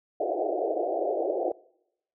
white band-pass noise, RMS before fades -28 dBFS, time 0.2-1.52 s, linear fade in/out 5 ms, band 320 to 740 Hz, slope 96 dB/octave, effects noise-tail reverb RT60 0.8 s tail -23 dB re dry

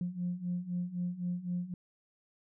sine beating tone pair, 175.1 / 179 Hz, F3 / F3, +5 / +43 cents, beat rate 3.9 Hz, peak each -37 / -34 dBFS, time 0.01-1.74 s, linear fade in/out 2 ms, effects tanh soft clip ceiling -26 dBFS

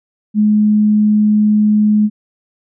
sine tone, 211.3 Hz, G#3, 30 cents sharp, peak -8 dBFS, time 0.34-2.1 s, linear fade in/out 50 ms, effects none

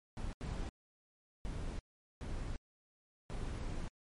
brown noise bursts at uneven times, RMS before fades -40 dBFS, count 5, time 0.17-0.33 / 0.41-0.69 / 1.45-1.79 / 2.21-2.56 / 3.3-3.88 s, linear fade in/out 0 ms, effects MP3 48 kbps

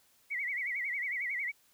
sine tone with vibrato, 2093 Hz, C7, in tune, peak -32 dBFS, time 0.3-1.52 s, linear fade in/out 20 ms, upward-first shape sine, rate 11 Hz, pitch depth 150 cents each way, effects white hiss -67 dBFS RMS until 1.73 s

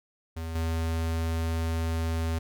square tone with level steps, 81.8 Hz, E2, 13 cents flat, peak -33 / -27 dBFS, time 0.36-2.39 s, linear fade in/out 10 ms, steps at 0.55 s, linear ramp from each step 5 ms, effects none

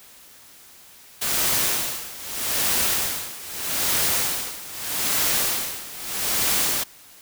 white noise with tremolo, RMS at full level -21 dBFS, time 1.21-6.84 s, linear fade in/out 10 ms, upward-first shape sine, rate 0.8 Hz, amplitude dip 85%, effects white hiss -48 dBFS RMS until 7.21 s

